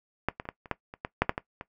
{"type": "clicks", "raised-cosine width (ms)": 0.5, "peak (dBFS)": [-10, -20, -28, -18, -30, -12, -26, -17, -6, -8, -15, -22], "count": 12, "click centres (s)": [0.286, 0.399, 0.454, 0.489, 0.658, 0.713, 0.939, 1.049, 1.22, 1.294, 1.379, 1.611], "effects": ["noise-tail reverb RT60 0.1 s tail -18 dB re dry"]}